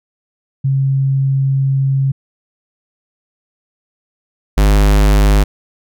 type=tone pair in turn; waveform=sine / square; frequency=135.6 / 50.79 Hz; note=C#3 / G#1; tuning=-38 / -38 cents; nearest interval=octave + perfect fourth; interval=1700 cents; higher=first; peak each=-11 / -8 dBFS; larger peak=second; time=0.64-2.12 / 4.57-5.44 s; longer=first; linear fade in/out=10 ms; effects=none